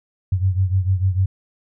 sine beating tone pair, 92.5 / 99.2 Hz, F#2 / G2, 0 / +21 cents, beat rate 6.7 Hz, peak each -17 / -21 dBFS, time 0.32-1.26 s, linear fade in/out 5 ms, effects none

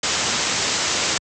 white low-pass noise, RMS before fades -22 dBFS, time 0.03-1.18 s, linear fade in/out 5 ms, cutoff 7700 Hz, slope 96 dB/octave, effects high-pass 80 Hz 12 dB/octave

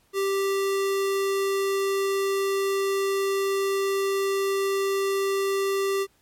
square tone, 392 Hz, G4, in tune, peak -23 dBFS, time 0.13-6.07 s, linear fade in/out 50 ms, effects pink hiss -64 dBFS RMS until 6.21 s + MP3 64 kbps

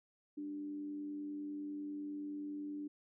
sine tone with frequency modulation, 295 Hz, D4, 8 cents sharp, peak -40 dBFS, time 0.37-2.88 s, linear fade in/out 10 ms, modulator 89.6 Hz, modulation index 0.25, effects none

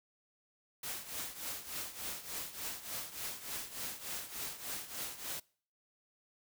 white noise with tremolo, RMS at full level -39 dBFS, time 0.83-5.4 s, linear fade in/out 5 ms, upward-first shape triangle, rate 3.4 Hz, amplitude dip 80%, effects noise-tail reverb RT60 0.5 s tail -25 dB re dry

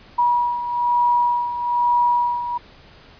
sine beating tone pair, 964 / 965.1 Hz, B5 / B5, -42 / -40 cents, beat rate 1.1 Hz, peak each -17 / -23 dBFS, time 0.18-2.58 s, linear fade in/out 10 ms, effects pink hiss -47 dBFS RMS until 3.19 s + resampled to 11025 Hz

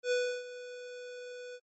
square tone with ADSR envelope, 493.9 Hz, B4, in tune, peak -27 dBFS, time 0.03-1.6 s, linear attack 83 ms, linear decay 320 ms, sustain -16 dB, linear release 51 ms, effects MP3 32 kbps

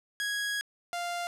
sawtooth tone pair in turn, 1658 / 697.1 Hz, G#6 / F5, -3 / -3 cents, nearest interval octave + minor third, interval 1500 cents, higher first, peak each -26 / -28 dBFS, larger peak first, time 0.2-0.61 / 0.93-1.27 s, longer first, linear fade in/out 0 ms, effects low-pass 11000 Hz 12 dB/octave + 11-bit

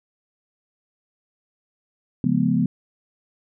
sine chord, C# dominant seventh, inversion none, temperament equal with one note detuned, 138.59 / 174.61 / 211.5 / 246.9 Hz, C#3 / E#3 / G#3 / B3, 0 / 0 / +32 / 0 cents, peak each -25 / -22 / -23 / -21 dBFS, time 2.24-2.66 s, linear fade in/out 2 ms, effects none

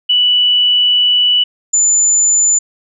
sine tone pair in turn, 2960 / 7040 Hz, F#7 / A8, 0 / 0 cents, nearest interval octave + minor third, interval 1500 cents, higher second, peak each -8 dBFS, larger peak neither, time 0.09-1.44 / 1.73-2.59 s, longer first, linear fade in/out 10 ms, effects none

